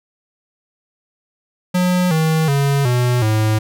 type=tone with pitch steps; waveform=square; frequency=180.6 / 159.05 / 140.07 / 123.35 / 108.63 Hz; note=F#3 / D#3 / C#3 / B2 / A2; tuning=-42 / +38 / +18 / -2 / -22 cents; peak=-14 dBFS; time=1.74-3.59 s; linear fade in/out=10 ms; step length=370 ms; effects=none